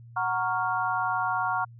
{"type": "chord", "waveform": "sine", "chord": "Gb major seventh", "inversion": "none", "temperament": "equal", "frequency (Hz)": [740, 932.3, 1108.7, 1396.9], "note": ["Gb5", "Bb5", "Db6", "F6"], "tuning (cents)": [0, 0, 0, 0], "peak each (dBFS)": -30, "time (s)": [0.16, 1.65], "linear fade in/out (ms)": 10, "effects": ["added 117 Hz sine -45 dBFS peak until 1.79 s"]}